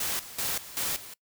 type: noise with tremolo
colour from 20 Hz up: white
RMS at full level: -30 dBFS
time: 0-1.14 s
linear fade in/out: 5 ms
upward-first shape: square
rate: 2.6 Hz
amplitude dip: 80%
effects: noise-tail reverb RT60 0.1 s tail -22 dB re dry